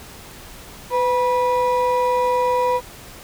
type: ring-modulated tone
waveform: triangle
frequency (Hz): 737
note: F#5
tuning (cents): -7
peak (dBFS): -11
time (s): 0.9-2.81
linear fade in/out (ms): 50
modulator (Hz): 235
effects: pink hiss -40 dBFS RMS until 3.23 s